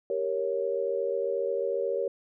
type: chord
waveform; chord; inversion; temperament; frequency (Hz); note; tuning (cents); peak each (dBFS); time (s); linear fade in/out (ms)
sine; G diminished; none; equal; 392 / 466.2 / 554.4; G4 / Bb4 / Db5; 0 / 0 / 0; -32 / -30 / -30; 0.1-2.08; 2
effects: none